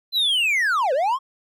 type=linear two-way sweep; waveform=triangle; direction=down then up; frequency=4100 to 493.6 to 1115 Hz; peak=-16 dBFS; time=0.12-1.19 s; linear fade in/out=50 ms; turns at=0.93 s; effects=none